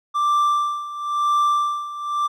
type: tone with tremolo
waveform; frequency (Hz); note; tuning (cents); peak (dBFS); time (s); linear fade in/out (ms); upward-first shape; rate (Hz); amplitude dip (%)
triangle; 1177; D6; +3; -13; 0.14-2.28; 20; sine; 0.98; 80
effects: none